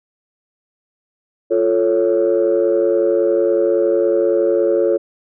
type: chord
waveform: sine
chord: F augmented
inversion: none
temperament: equal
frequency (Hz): 349.2 / 440 / 554.4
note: F4 / A4 / C#5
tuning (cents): 0 / 0 / 0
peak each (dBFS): -16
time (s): 1.5-4.98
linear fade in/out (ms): 20
effects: tanh soft clip ceiling -6 dBFS